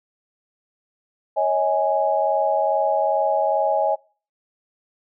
sine chord, C# suspended second, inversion none, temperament equal with one note detuned, 554.4 / 636.8 / 830.6 Hz, C#5 / D#5 / G#5, 0 / +40 / 0 cents, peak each -23 / -21 / -21 dBFS, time 1.36-3.96 s, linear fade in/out 20 ms, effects noise-tail reverb RT60 0.4 s tail -24 dB re dry

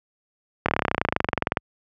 slowing click train, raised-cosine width 0.5 ms, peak -4 dBFS, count 26, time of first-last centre 0.66-1.571 s, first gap 25 ms, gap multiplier 1.03, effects high-pass 60 Hz 12 dB/octave

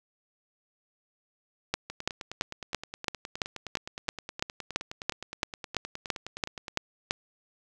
two click trains, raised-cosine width 0.2 ms, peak -9 / -20 dBFS, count 17 / 47, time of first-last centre 1.74-7.109 / 1.9-6.682 s, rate 2.98 / 9.62 Hz, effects none

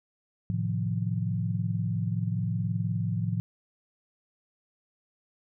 sine chord, F dominant seventh, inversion first, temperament equal, 110 / 130.81 / 155.56 / 174.61 Hz, A2 / C3 / Eb3 / F3, 0 / 0 / 0 / 0 cents, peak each -29 / -35 / -35 / -31 dBFS, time 0.5-3.4 s, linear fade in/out 0 ms, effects none

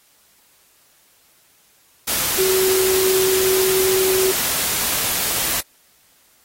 sine tone in noise, 377.6 Hz, F#4, 35 cents sharp, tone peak -16 dBFS, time 2.38-4.32 s, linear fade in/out 10 ms, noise white, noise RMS -21 dBFS, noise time 2.07-5.61 s, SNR +2 dB, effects white hiss -56 dBFS RMS until 6.44 s + AAC 48 kbps

